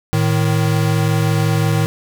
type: tone pair together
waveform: square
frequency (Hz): 110 / 155.57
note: A2 / D#3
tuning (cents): 0 / 0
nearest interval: tritone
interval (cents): 600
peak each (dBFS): -17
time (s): 0.13-1.86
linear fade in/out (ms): 0
effects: none